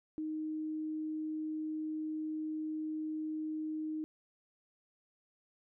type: tone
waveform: sine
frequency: 311 Hz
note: D#4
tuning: 1 cent flat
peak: -35 dBFS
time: 0.18-4.04 s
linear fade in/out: 0 ms
effects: none